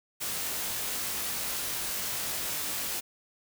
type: noise with comb filter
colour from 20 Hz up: white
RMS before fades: -33 dBFS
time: 0.2-3.01 s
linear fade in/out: 20 ms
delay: 20 ms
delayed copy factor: +0.55
effects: none